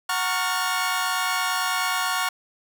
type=tone cluster; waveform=sawtooth; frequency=740 / 924 / 1109 / 1411 / 1791 Hz; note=F#5 / A#5 / C#6 / F6 / A6; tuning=0 / -16 / 0 / +17 / +30 cents; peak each=-26 / -28 / -23 / -24 / -30 dBFS; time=0.09-2.29 s; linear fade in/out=5 ms; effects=none